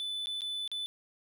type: tone with dropouts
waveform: triangle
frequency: 3498 Hz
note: A7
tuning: 11 cents flat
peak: -32 dBFS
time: 0-0.86 s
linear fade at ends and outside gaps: 0 ms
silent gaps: 0.259-0.27 / 0.408-0.418 / 0.677-0.716 s
effects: none